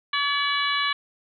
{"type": "harmonic tone with a mistuned harmonic", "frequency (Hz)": 570, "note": "C#5", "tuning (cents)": 48, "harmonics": [2, 3, 4, 5, 6, 7], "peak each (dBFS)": [-26, -28, -29, -30, -31, -31], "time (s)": [0.13, 0.93], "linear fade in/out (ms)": 5, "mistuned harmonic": 5, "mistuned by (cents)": 49, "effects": []}